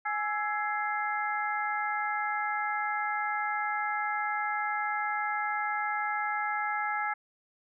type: harmonic tone with a mistuned harmonic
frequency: 418.5 Hz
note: G#4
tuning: 13 cents sharp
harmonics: 2 / 3 / 4 / 5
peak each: -32 / -34 / -35 / -36 dBFS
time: 0.05-7.14 s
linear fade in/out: 10 ms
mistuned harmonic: 3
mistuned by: +89 cents
effects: none

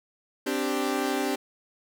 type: chord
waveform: sawtooth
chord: C suspended second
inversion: none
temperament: equal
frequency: 261.6 / 293.7 / 392 Hz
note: C4 / D4 / G4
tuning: 0 / 0 / 0 cents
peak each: -26 dBFS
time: 0.46-1.36 s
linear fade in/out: 10 ms
effects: none

